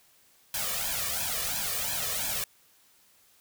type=noise with flanger; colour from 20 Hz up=white; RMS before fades=-31 dBFS; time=0.54-2.44 s; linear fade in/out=2 ms; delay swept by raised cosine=1.2 to 1.72 ms; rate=2.9 Hz; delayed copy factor=+0.95; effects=white hiss -62 dBFS RMS until 3.4 s